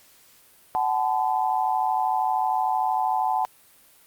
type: tone cluster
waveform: sine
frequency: 751 / 864 / 1013 Hz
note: F#5 / A5 / B5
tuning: +26 / -32 / +44 cents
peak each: -24 / -24 / -29 dBFS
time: 0.75-3.45 s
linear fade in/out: 0 ms
effects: white hiss -55 dBFS RMS until 4.06 s + Opus 48 kbps